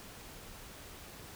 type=silence; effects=pink hiss -50 dBFS RMS until 1.35 s